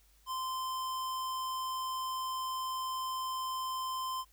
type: tone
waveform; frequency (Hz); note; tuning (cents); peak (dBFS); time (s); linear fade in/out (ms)
square; 1037; C6; -16; -35; 0.26-4.25; 50
effects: added 50 Hz sine -64 dBFS peak until 4.32 s + white hiss -68 dBFS RMS until 4.32 s